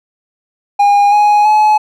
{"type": "tone with pitch steps", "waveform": "triangle", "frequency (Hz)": [813, 832.5, 852.4], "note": ["G#5", "G#5", "G#5"], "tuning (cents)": [-37, 4, 45], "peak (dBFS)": -4, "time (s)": [0.79, 1.78], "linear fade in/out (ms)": 10, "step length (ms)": 330, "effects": []}